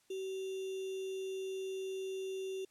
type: tone with sample-and-hold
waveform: sine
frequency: 381.3 Hz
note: G4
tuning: 48 cents flat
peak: -37 dBFS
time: 0.1-2.65 s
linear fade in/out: 5 ms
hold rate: 3150 Hz
effects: white hiss -71 dBFS RMS until 2.7 s + low-pass 10000 Hz 12 dB/octave